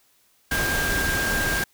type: tone in noise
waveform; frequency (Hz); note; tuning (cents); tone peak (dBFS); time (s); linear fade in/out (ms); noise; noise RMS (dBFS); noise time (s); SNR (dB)
sine; 1600; G6; +35; -24; 0.51-1.64; 5; pink; -26; 0.51-1.64; -1
effects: white hiss -62 dBFS RMS until 1.73 s